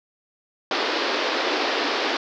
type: band-pass noise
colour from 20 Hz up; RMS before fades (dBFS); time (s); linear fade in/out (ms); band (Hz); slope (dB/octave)
pink; -24; 0.71-2.17; 2; 280 to 5100; 48
effects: none